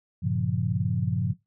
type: chord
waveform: sine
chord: G half-diminished seventh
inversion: none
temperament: equal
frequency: 98 / 116.54 / 138.59 / 174.61 Hz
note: G2 / Bb2 / Db3 / F3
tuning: 0 / 0 / 0 / 0 cents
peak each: -29 dBFS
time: 0.22-1.34 s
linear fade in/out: 20 ms
effects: noise-tail reverb RT60 0.2 s tail -19 dB re dry